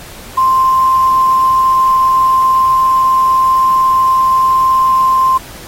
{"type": "tone with quantisation", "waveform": "sine", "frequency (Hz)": 1046.5, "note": "C6", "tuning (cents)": 0, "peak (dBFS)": -7, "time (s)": [0.37, 5.38], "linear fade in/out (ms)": 10, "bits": 5, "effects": ["pink hiss -33 dBFS RMS until 5.67 s", "AAC 48 kbps"]}